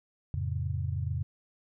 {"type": "chord", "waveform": "sine", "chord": "F augmented", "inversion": "none", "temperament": "just", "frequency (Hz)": [87.31, 109.13, 136.42], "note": ["F2", "A2", "C#3"], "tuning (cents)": [0, -14, -27], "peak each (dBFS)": [-32, -35, -34], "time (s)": [0.34, 1.23], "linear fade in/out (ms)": 0, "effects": []}